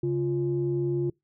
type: tone pair together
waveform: sine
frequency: 138.58 / 349.2 Hz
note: C#3 / F4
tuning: 0 / 0 cents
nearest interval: octave + major third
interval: 1600 cents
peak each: -27 / -25 dBFS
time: 0.03-1.1 s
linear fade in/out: 5 ms
effects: noise-tail reverb RT60 0.2 s tail -26 dB re dry + tanh soft clip ceiling -17 dBFS